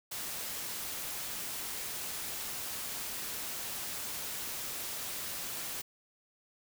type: noise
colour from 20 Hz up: white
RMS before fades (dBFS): -39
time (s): 0.11-5.82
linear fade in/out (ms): 10
effects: none